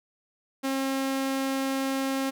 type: tone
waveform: sawtooth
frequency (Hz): 268.9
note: C4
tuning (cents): +47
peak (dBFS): -22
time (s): 0.63-2.31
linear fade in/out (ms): 20
effects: none